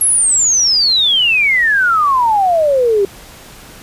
sine exponential sweep, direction down, 11350 to 386.4 Hz, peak -9 dBFS, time 0.01-3.05 s, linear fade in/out 2 ms, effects pink hiss -37 dBFS RMS until 3.82 s + resampled to 32000 Hz

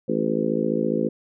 harmonic tone with a mistuned harmonic, 54.7 Hz, A1, 9 cents flat, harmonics 3 / 4 / 5 / 6 / 7 / 8 / 9, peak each -31 / -26 / -28 / -28 / -28 / -29 / -28 dBFS, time 0.08-1.09 s, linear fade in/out 10 ms, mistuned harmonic 9, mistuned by +37 cents, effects none

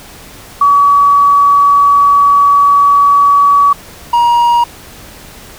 sine / triangle tone pair in turn, 1137 / 949.5 Hz, C#6 / A#5, +44 / +32 cents, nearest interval minor third, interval 312 cents, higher first, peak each -4 dBFS, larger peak neither, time 0.61-3.73 / 4.13-4.64 s, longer first, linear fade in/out 5 ms, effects pink hiss -34 dBFS RMS until 5.58 s

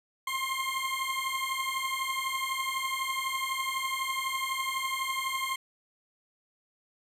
20% pulse beating tone pair, 1055 / 1067 Hz, C6 / C6, +14 / +34 cents, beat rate 12 Hz, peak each -28 / -28 dBFS, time 0.27-5.56 s, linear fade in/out 5 ms, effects resampled to 32000 Hz + 9-bit

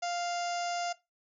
harmonic tone with a mistuned harmonic, 698.5 Hz, F5, in tune, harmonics 1 / 2 / 3 / 4 / 5 / 6 / 7 / 8 / 9 / 10, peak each -32 / -42 / -45 / -45 / -50 / -52 / -46 / -50 / -47 / -49 dBFS, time 0.02-0.93 s, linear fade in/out 10 ms, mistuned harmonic 8, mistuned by -41 cents, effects noise-tail reverb RT60 0.2 s tail -17 dB re dry

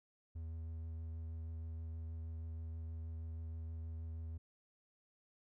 triangle tone with vibrato, 81.1 Hz, E2, 28 cents flat, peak -40 dBFS, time 0.35-4.38 s, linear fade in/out 10 ms, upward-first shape triangle, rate 6.3 Hz, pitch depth 15 cents each way, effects none

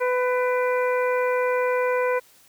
harmonic tone with a mistuned harmonic, 499.7 Hz, B4, 20 cents sharp, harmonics 1 / 2 / 3 / 4 / 5, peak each -21 / -27 / -31 / -33 / -35 dBFS, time 0-2.2 s, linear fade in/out 20 ms, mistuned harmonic 5, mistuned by -72 cents, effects white hiss -55 dBFS RMS until 2.48 s

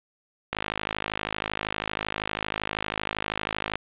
click train, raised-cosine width 0.3 ms, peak -10 dBFS, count 171, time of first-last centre 0.53-3.756 s, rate 52.7 Hz, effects resampled to 8000 Hz + 8-bit

